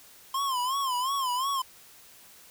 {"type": "tone with vibrato", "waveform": "square", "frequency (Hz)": 1046.5, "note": "C6", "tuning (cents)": 0, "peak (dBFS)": -27, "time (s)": [0.34, 1.62], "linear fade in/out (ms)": 5, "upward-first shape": "sine", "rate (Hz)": 2.8, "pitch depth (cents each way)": 120, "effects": ["white hiss -53 dBFS RMS until 2.5 s"]}